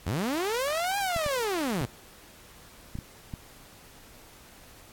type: linear two-way sweep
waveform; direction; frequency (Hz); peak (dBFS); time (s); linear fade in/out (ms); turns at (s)
sawtooth; up then down; 69.3 to 820 to 106.3; -23; 0.06-1.86; 10; 0.98
type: clicks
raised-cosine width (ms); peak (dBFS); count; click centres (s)
5; -23; 6; 1.163 / 1.263 / 1.813 / 2.954 / 2.988 / 3.338
effects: pink hiss -52 dBFS RMS until 4.92 s + AAC 64 kbps